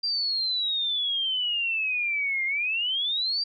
sine exponential two-way sweep, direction down then up, 4755 to 2095 to 4755 Hz, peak -24 dBFS, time 0.03-3.44 s, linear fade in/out 10 ms, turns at 2.45 s, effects none

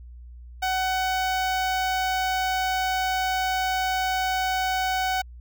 sawtooth tone with notch filter, 750 Hz, F#5, 23 cents sharp, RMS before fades -25 dBFS, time 0.62-5.22 s, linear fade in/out 10 ms, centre 10000 Hz, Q 1, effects added 60 Hz sine -40 dBFS peak until 5.4 s

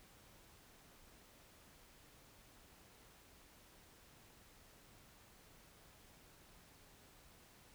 silence, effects pink hiss -64 dBFS RMS until 7.74 s

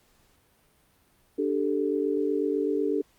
sine chord, D suspended fourth, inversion none, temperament equal, 293.7 / 392 / 440 Hz, D4 / G4 / A4, 0 / 0 / 0 cents, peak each -28 dBFS, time 1.38-3.02 s, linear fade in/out 10 ms, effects pink hiss -64 dBFS RMS until 3.18 s + Opus 48 kbps

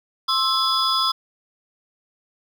triangle tone cluster, 1062 / 1316 / 3427 / 4966 Hz, C6 / E6 / A7 / D#8, +25 / -3 / -46 / -4 cents, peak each -22 dBFS, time 0.28-1.12 s, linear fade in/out 10 ms, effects none

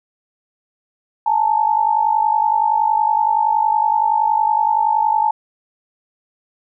sine tone pair together, 852 / 902.7 Hz, G#5 / A5, +44 / +44 cents, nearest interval minor second, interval 100 cents, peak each -16 dBFS, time 1.26-5.31 s, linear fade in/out 5 ms, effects none

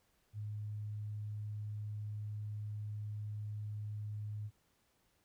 sine tone, 105.3 Hz, G#2, 24 cents sharp, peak -39 dBFS, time 0.33-4.51 s, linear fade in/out 50 ms, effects pink hiss -75 dBFS RMS until 5.24 s

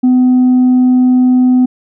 sine tone with tanh clipping, 252.6 Hz, B3, 39 cents sharp, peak -6 dBFS, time 0.03-1.66 s, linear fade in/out 10 ms, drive 1 dB, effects none

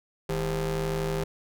30% pulse ring-modulated tone, 121 Hz, B2, 35 cents flat, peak -21 dBFS, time 0.29-1.24 s, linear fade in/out 5 ms, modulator 278 Hz, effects none

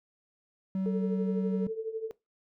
triangle tone, 190 Hz, F#3, 46 cents sharp, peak -26 dBFS, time 0.75-1.67 s, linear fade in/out 2 ms
sine tone with tremolo, 444.3 Hz, A4, 17 cents sharp, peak -28 dBFS, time 0.86-2.11 s, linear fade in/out 0 ms, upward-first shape triangle, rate 12 Hz, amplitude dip 80%
effects noise-tail reverb RT60 0.2 s tail -20 dB re dry

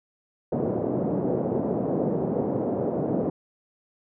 white band-pass noise, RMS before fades -26 dBFS, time 0.52-3.3 s, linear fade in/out 5 ms, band 120 to 550 Hz, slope 24 dB/octave, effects none

